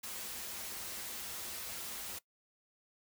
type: noise with comb filter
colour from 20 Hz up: white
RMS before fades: -43 dBFS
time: 0.03-2.19 s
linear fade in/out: 10 ms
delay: 6.9 ms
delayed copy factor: -0.55
effects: noise-tail reverb RT60 0.1 s tail -20 dB re dry